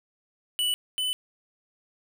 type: tone pair in turn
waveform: square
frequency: 2960 / 3008 Hz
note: F#7 / F#7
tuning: 0 / +28 cents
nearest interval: unison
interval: 28 cents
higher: second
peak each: -24 / -26 dBFS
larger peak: first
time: 0.59-0.74 / 0.98-1.13 s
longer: neither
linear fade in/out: 0 ms
effects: 9-bit